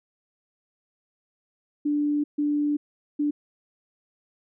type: tone bursts at uneven times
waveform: sine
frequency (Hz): 293.7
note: D4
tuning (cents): 0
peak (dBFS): -21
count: 3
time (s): 1.85-2.24 / 2.38-2.77 / 3.19-3.31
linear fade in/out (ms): 10
effects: none